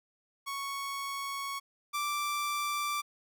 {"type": "tone pair in turn", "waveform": "sawtooth", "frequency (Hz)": [1108.7, 1172.9], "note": ["C#6", "D6"], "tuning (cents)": [0, -3], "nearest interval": "minor second", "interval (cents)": 97, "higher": "second", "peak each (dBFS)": [-31, -27], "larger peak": "second", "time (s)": [[0.46, 1.6], [1.93, 3.02]], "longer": "first", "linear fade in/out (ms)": 20, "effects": []}